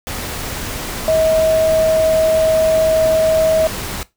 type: tone in noise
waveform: sine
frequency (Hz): 638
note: D#5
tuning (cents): +43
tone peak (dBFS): -11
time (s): 1.08-3.67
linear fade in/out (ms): 0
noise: pink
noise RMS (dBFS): -25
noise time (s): 0.07-4.03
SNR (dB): +11
effects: noise-tail reverb RT60 0.2 s tail -18 dB re dry